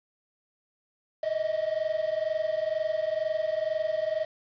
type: tone pair together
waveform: triangle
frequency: 617.9 / 640 Hz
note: D#5 / D#5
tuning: -12 / +49 cents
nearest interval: minor second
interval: 61 cents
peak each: -27 dBFS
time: 1.23-4.25 s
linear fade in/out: 5 ms
effects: resampled to 11025 Hz + 8-bit